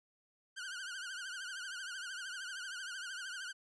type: tone with vibrato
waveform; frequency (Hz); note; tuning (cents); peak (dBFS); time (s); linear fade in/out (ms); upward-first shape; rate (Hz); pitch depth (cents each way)
sawtooth; 1500; F#6; +23; -38; 0.56-3.53; 20; triangle; 13; 130
effects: resampled to 22050 Hz